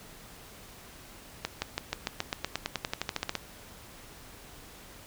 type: accelerating click train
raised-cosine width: 0.2 ms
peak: -12 dBFS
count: 19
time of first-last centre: 1.45-3.353 s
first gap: 170 ms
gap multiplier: 0.94
effects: pink hiss -50 dBFS RMS until 5.06 s